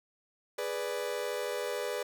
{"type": "chord", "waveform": "40% pulse", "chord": "G# diminished", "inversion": "none", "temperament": "equal", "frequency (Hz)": [415.3, 493.9, 587.3], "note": ["G#4", "B4", "D5"], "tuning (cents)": [0, 0, 0], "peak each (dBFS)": [-37, -35, -37], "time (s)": [0.58, 2.03], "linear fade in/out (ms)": 5, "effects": []}